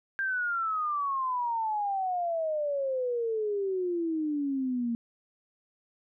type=exponential sweep; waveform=sine; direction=down; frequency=1600 to 230.1 Hz; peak=-27 dBFS; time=0.19-4.95 s; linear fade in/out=0 ms; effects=none